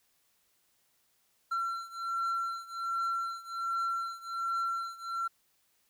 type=beating tone pair; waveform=triangle; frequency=1358 / 1359.3 Hz; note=F6 / F6; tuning=-49 / -47 cents; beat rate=1.3 Hz; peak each=-32 / -34 dBFS; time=1.51-5.28 s; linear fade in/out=10 ms; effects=white hiss -72 dBFS RMS until 5.89 s